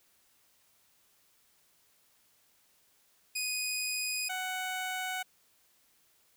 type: tone pair in turn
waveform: 15% pulse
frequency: 2489 / 744.3 Hz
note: D#7 / F#5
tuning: 0 / +10 cents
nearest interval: octave + major sixth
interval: 2090 cents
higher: first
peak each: -25 / -27 dBFS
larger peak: first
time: 3.35-4.29 / 4.29-5.23 s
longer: neither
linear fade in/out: 10 ms
effects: white hiss -68 dBFS RMS until 6.36 s